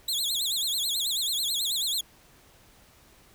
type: tone with vibrato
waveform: sawtooth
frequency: 3729 Hz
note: A#7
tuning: in tune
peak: -23 dBFS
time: 0.08-2.01 s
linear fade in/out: 5 ms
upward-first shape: sine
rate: 9.2 Hz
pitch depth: 220 cents each way
effects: pink hiss -57 dBFS RMS until 3.34 s